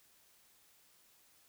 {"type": "silence", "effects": ["white hiss -67 dBFS RMS until 1.48 s"]}